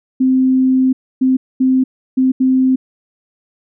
sine tone bursts at uneven times, 260 Hz, C4, 11 cents flat, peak -9 dBFS, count 5, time 0.2-0.93 / 1.21-1.37 / 1.6-1.84 / 2.17-2.32 / 2.4-2.76 s, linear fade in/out 10 ms, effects none

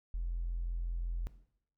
triangle tone, 42.73 Hz, F1, 37 cents flat, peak -29 dBFS, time 0.14-1.27 s, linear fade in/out 0 ms, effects noise-tail reverb RT60 0.7 s tail -18 dB re dry + tanh soft clip ceiling -31 dBFS

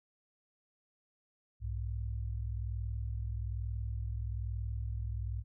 sine tone pair together, 62.56 / 103.7 Hz, B1 / G#2, +23 / -2 cents, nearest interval major sixth, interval 875 cents, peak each -36 / -38 dBFS, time 1.6-5.44 s, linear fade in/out 50 ms, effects none

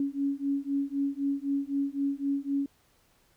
sine beating tone pair, 277.2 / 281.1 Hz, C#4 / C#4, 0 / +24 cents, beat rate 3.9 Hz, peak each -30 dBFS, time 0-2.66 s, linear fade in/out 2 ms, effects pink hiss -66 dBFS RMS until 3.36 s

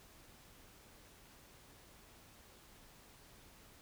silence, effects pink hiss -61 dBFS RMS until 3.81 s

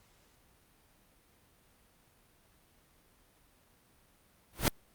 pink noise with exponential growth, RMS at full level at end -21 dBFS, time 4.53-4.68 s, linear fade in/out 1 ms, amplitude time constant 31 ms, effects pink hiss -66 dBFS RMS until 4.94 s + Opus 48 kbps

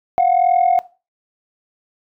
sine tone pair together, 700 / 741.6 Hz, F5 / F#5, +4 / +4 cents, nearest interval minor second, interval 100 cents, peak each -13 dBFS, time 0.18-0.79 s, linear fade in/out 0 ms, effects noise-tail reverb RT60 0.3 s tail -18 dB re dry + tanh soft clip ceiling -7 dBFS

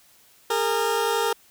20% pulse tone pair together, 408.8 / 459.7 Hz, G#4 / A#4, -27 / -24 cents, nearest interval major second, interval 203 cents, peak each -21 / -18 dBFS, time 0.5-1.33 s, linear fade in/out 5 ms, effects white hiss -56 dBFS RMS until 1.5 s

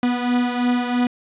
45% pulse beating tone pair, 244.6 / 247.6 Hz, B3 / B3, -16 / +5 cents, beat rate 3 Hz, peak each -19 / -24 dBFS, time 0.03-1.07 s, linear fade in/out 2 ms, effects resampled to 8000 Hz + 9-bit

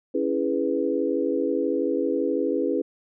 sine chord, C# minor seventh, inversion none, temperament equal, 277.2 / 329.6 / 415.3 / 493.9 Hz, C#4 / E4 / G#4 / B4, 0 / 0 / 0 / 0 cents, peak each -27 dBFS, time 0.14-2.82 s, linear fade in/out 10 ms, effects none

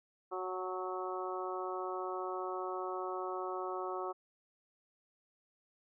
harmonic tone with a mistuned harmonic, 185 Hz, F#3, in tune, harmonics 2 / 3 / 4 / 5 / 6 / 7, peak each -40 / -45 / -43 / -47 / -43 / -45 dBFS, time 0.31-4.13 s, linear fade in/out 20 ms, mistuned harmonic 5, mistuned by -28 cents, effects none

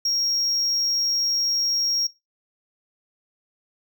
triangle tone, 5588 Hz, F8, in tune, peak -19 dBFS, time 0.05-2.07 s, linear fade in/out 5 ms, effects noise-tail reverb RT60 0.2 s tail -18 dB re dry

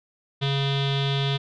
square tone with low-pass filter, 138.59 Hz, C#3, in tune, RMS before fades -24 dBFS, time 0.41-1.38 s, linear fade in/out 20 ms, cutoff 3500 Hz, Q 8.1, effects none

